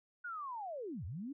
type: linear two-way sweep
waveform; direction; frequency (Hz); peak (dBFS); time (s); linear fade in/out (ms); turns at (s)
sine; down then up; 1480 to 73.8 to 297; -40; 0.24-1.33; 10; 1.05
effects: none